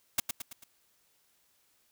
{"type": "noise with echo", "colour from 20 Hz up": "white", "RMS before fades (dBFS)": -26, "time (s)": [0.18, 0.2], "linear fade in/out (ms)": 5, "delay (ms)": 110, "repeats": 4, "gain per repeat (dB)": -6, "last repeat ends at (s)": 0.64, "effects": ["white hiss -70 dBFS RMS until 1.91 s"]}